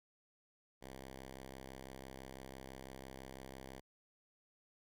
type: tone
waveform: 5% pulse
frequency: 66 Hz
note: C2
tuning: 16 cents sharp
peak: -38 dBFS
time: 0.81-3.81 s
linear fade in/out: 20 ms
effects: none